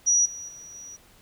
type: tone with level steps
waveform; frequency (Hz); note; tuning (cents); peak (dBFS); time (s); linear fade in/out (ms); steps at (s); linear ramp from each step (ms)
sine; 5810; F#8; -32; -17 / -35 / -41 / -39; 0.06-0.97; 20; 0.25 / 0.48 / 0.74; 10
effects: pink hiss -56 dBFS RMS until 1.21 s